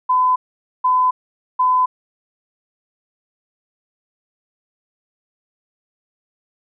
sine tone bursts, 1011 Hz, B5, 40 cents sharp, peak -12 dBFS, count 3, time 0.09-1.86 s, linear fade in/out 10 ms, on 270 ms, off 480 ms, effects none

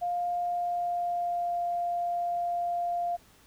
sine tone with pitch glide, 704 to 697.5 Hz, F5 to F5, +14 to -2 cents, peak -27 dBFS, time 0.01-3.17 s, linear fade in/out 20 ms, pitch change -16 cents, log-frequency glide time 0.42-1.59 s, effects pink hiss -59 dBFS RMS until 3.46 s

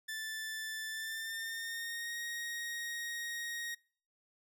sawtooth tone with pitch glide, 1760 to 1875.5 Hz, A6 to A#6, 0 to +10 cents, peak -35 dBFS, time 0.08-3.75 s, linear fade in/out 10 ms, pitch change +110 cents, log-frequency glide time 0.9-2.18 s, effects noise-tail reverb RT60 0.5 s tail -25 dB re dry

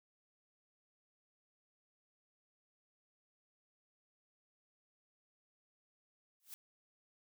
blue noise with exponential growth, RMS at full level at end -45 dBFS, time 6.4-6.54 s, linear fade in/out 0 ms, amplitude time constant 30 ms, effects none

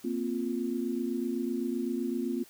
sine chord, Bb suspended second, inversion none, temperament equal with one note detuned, 233.8 / 261.6 / 349.2 Hz, Bb3 / C4 / F4, +5 / 0 / 0 cents, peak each -33 / -33 / -34 dBFS, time 0.04-2.44 s, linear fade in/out 10 ms, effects white hiss -56 dBFS RMS until 2.49 s

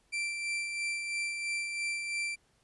40% pulse tone with tremolo, 2349 Hz, D7, in tune, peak -30 dBFS, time 0.12-2.36 s, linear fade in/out 20 ms, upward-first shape sine, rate 3 Hz, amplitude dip 40%, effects pink hiss -70 dBFS RMS until 2.63 s + resampled to 24000 Hz

